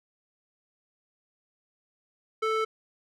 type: tone with band-pass filter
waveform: square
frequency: 440 Hz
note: A4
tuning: in tune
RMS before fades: -27 dBFS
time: 2.42-2.65 s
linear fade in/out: 10 ms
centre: 1200 Hz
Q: 1.1
effects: none